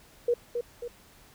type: tone with echo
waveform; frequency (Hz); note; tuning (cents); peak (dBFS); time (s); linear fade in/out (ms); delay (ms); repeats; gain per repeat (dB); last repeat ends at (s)
sine; 478.8; A#4; +46; -21; 0.28-0.34; 5; 270; 2; -6; 0.88
effects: pink hiss -56 dBFS RMS until 1.34 s